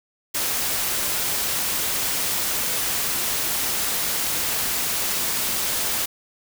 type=noise; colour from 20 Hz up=white; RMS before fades=-24 dBFS; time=0.34-6.06 s; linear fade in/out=10 ms; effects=none